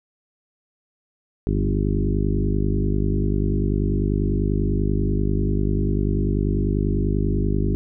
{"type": "harmonic tone with a mistuned harmonic", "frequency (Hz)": 50.2, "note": "G1", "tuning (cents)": 42, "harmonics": [1, 2, 3, 4, 5, 6, 7, 8], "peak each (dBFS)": [-22, -25, -27, -28, -29, -30, -30, -31], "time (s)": [1.47, 7.75], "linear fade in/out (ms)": 0, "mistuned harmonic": 3, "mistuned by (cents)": 30, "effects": []}